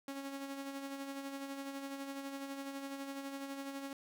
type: tone with tremolo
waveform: sawtooth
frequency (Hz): 275.3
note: C#4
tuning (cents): -12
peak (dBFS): -36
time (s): 0.08-3.93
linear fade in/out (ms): 2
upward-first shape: sine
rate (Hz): 12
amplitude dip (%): 45
effects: none